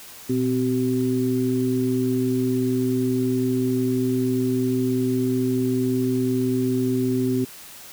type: tone cluster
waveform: sine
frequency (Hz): 121.6 / 256.7 / 381.9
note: B2 / C4 / G4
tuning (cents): -26 / -33 / -45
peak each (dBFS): -27 / -21 / -25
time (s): 0.29-7.45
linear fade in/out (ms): 10
effects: white hiss -42 dBFS RMS until 7.92 s